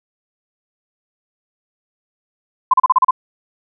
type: tone bursts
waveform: sine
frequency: 1025 Hz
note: C6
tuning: 36 cents flat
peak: -7 dBFS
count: 7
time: 2.71-3.109 s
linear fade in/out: 5 ms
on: 27 ms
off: 35 ms
effects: none